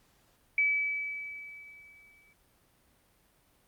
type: tone with exponential decay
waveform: sine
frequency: 2295 Hz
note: D7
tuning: 40 cents flat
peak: -22 dBFS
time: 0.58-2.33 s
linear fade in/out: 2 ms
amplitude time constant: 380 ms
effects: pink hiss -67 dBFS RMS until 3.67 s + Opus 48 kbps